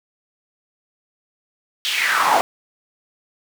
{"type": "noise with high-pass filter sweep", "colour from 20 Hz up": "brown", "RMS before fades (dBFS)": -18, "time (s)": [1.85, 2.41], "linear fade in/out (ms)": 0, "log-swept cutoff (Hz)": [3400, 660], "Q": 3.8, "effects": []}